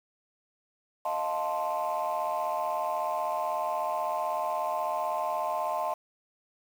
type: chord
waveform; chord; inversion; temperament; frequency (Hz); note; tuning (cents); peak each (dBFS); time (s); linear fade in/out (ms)
sine; F dominant seventh; third; equal; 622.3 / 698.5 / 880 / 1046.5; Eb5 / F5 / A5 / C6; 0 / 0 / 0 / 0; -32; 1.05-5.94; 5
effects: tanh soft clip ceiling -22 dBFS + 8-bit